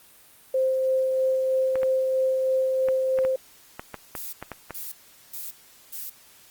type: tone with tremolo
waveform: sine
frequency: 523.3 Hz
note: C5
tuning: in tune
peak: -19 dBFS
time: 0.54-3.36 s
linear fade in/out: 5 ms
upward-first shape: sine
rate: 3.1 Hz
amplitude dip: 25%
type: clicks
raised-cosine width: 0.5 ms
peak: -18 dBFS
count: 11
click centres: 1.756 / 1.832 / 2.886 / 3.188 / 3.25 / 3.795 / 3.943 / 4.152 / 4.426 / 4.517 / 4.707 s
type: noise bursts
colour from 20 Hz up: violet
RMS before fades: -35 dBFS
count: 4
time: 4.15-6.1 s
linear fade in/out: 10 ms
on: 180 ms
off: 410 ms
effects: white hiss -53 dBFS RMS until 6.5 s + Opus 32 kbps